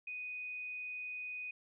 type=tone; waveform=sine; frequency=2489 Hz; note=D#7; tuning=in tune; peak=-40 dBFS; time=0.07-1.51 s; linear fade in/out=5 ms; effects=none